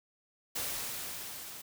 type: noise with level ramp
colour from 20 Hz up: white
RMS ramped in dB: -35 to -46 dBFS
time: 0.55-1.62 s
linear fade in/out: 10 ms
effects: none